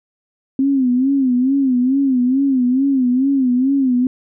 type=tone with vibrato; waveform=sine; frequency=261.6 Hz; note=C4; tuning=in tune; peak=-12 dBFS; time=0.59-4.07 s; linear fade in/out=2 ms; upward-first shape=sine; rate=2.3 Hz; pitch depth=110 cents each way; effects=none